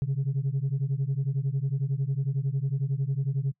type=beating tone pair; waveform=sine; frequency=131.5 / 142.5 Hz; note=C3 / C#3; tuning=+9 / +48 cents; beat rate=11 Hz; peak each=-26 dBFS; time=0.02-3.52 s; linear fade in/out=0 ms; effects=noise-tail reverb RT60 0.1 s tail -24 dB re dry + tanh soft clip ceiling -21 dBFS